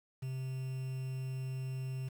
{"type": "tone with quantisation", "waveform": "triangle", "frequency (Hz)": 130.81, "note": "C3", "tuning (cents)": 0, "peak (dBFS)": -34, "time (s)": [0.22, 2.09], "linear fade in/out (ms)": 10, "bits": 9, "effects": []}